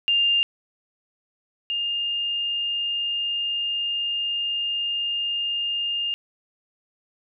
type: tone pair in turn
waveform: sine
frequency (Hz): 2803 / 2818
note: F7 / F7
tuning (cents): +6 / +15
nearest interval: unison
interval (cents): 9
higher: second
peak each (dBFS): -17 / -23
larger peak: first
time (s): 0.08-0.43 / 1.7-6.14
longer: second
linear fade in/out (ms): 0
effects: none